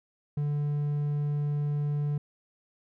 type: tone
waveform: triangle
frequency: 146.4 Hz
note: D3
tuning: 5 cents flat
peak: -24 dBFS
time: 0.37-2.18 s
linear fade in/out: 5 ms
effects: none